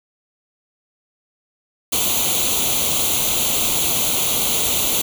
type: noise with comb filter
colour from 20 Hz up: white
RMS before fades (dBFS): -19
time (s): 1.92-5.02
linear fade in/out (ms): 10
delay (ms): 0.29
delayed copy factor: +0.8
effects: none